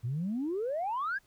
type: exponential sweep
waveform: sine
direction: up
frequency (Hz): 111.4 to 1700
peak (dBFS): -29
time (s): 0.03-1.19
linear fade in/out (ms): 20
effects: tanh soft clip ceiling -26 dBFS + pink hiss -67 dBFS RMS until 1.26 s